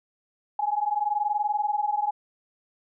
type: tone pair together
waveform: sine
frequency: 824.3 / 845 Hz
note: G#5 / G#5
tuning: -13 / +30 cents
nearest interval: unison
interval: 43 cents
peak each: -26 dBFS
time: 0.59-2.11 s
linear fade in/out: 5 ms
effects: none

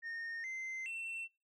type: tone with pitch steps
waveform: sine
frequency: 1837 / 2074 / 2695 Hz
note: A#6 / C7 / E7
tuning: -26 / -16 / +38 cents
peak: -37 dBFS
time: 0.02-1.28 s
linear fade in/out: 50 ms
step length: 420 ms
effects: noise-tail reverb RT60 0.3 s tail -25 dB re dry + tanh soft clip ceiling -39 dBFS

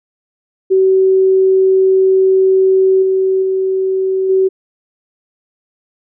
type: tone with level steps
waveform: sine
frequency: 380 Hz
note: F#4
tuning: 46 cents sharp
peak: -7 / -10 / -12 / -8 dBFS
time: 0.7-4.49 s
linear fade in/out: 20 ms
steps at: 3.02 / 3.42 / 4.29 s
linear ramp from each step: 10 ms
effects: none

